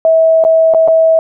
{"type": "tone with dropouts", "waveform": "sine", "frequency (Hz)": 648, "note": "E5", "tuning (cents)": -30, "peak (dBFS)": -5, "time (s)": [0.05, 1.19], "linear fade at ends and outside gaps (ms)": 1, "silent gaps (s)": [[0.439, 0.449], [0.738, 0.746], [0.877, 0.883]], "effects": []}